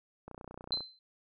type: click train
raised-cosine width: 1 ms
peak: -31 dBFS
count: 17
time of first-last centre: 0.28-0.806 s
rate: 30.4 Hz
type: tone with exponential decay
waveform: sine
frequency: 4083 Hz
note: C8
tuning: 43 cents flat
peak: -26 dBFS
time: 0.72-0.99 s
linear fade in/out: 2 ms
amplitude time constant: 57 ms
effects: none